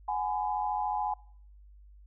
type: tone cluster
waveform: sine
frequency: 740 / 834 / 1008 Hz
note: F#5 / G#5 / B5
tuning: 0 / +7 / +35 cents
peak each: -35 / -30 / -36 dBFS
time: 0.08-1.14 s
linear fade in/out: 5 ms
effects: noise-tail reverb RT60 0.6 s tail -24 dB re dry + added 50 Hz sine -51 dBFS peak until 2.06 s